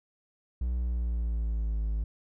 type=tone with pitch glide; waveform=triangle; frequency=61 to 53.41 Hz; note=B1 to G#1; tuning=-21 to +49 cents; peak=-25 dBFS; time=0.61-2.04 s; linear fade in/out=5 ms; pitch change=-230 cents; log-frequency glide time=0.76-1.81 s; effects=none